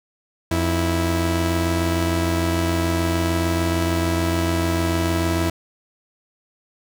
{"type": "tone pair together", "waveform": "sawtooth", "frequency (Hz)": [86.74, 327.5], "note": ["F2", "E4"], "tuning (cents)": [-11, -11], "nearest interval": "octave + major seventh", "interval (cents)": 2300, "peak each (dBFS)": [-17, -18], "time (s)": [0.51, 5.5], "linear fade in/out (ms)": 5, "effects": []}